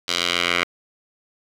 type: tone with band-pass filter sweep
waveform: 10% pulse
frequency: 87.31 Hz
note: F2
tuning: in tune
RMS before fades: -22 dBFS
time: 0.08-0.64 s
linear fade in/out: 5 ms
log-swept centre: 4100 to 2200 Hz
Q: 1.7
effects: none